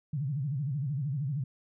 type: tone with vibrato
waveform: sine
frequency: 140 Hz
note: C#3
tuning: 18 cents sharp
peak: -29 dBFS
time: 0.13-1.44 s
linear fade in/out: 5 ms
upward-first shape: sine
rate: 13 Hz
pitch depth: 190 cents each way
effects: none